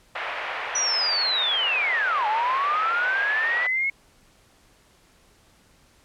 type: band-pass noise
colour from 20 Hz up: white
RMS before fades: -31 dBFS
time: 0.15-3.67 s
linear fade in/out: 5 ms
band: 530 to 2400 Hz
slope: 24 dB/octave
type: linear two-way sweep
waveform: sine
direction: down then up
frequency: 5920 to 825 to 2198 Hz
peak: -21 dBFS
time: 0.75-3.9 s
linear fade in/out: 5 ms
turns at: 2.27 s
effects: pink hiss -58 dBFS RMS until 6.04 s + low-pass 11000 Hz 12 dB/octave